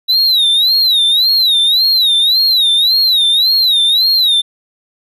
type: tone with vibrato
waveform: triangle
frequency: 3898 Hz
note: B7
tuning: 23 cents flat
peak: -7 dBFS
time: 0.08-4.42 s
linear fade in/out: 20 ms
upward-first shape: sine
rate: 1.8 Hz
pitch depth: 160 cents each way
effects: none